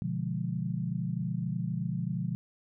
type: chord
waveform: sine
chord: B diminished seventh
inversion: none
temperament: equal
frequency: 123.47 / 146.83 / 174.61 / 207.7 Hz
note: B2 / D3 / F3 / Ab3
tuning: 0 / 0 / 0 / 0 cents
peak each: -35 / -36 / -33 / -39 dBFS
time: 0.02-2.35 s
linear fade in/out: 0 ms
effects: none